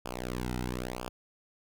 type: tone with flanger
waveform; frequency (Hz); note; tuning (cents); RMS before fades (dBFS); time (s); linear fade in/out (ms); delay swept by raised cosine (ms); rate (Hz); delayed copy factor
sawtooth; 61.74; B1; 0; -36; 0.05-1.09; 5; 0.5 to 1.8; 1; -0.95
effects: none